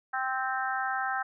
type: harmonic tone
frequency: 261 Hz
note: C4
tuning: 4 cents flat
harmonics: 3 / 4 / 5 / 6 / 7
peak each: -32 / -39 / -34 / -33 / -39 dBFS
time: 0.13-1.23 s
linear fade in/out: 10 ms
effects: none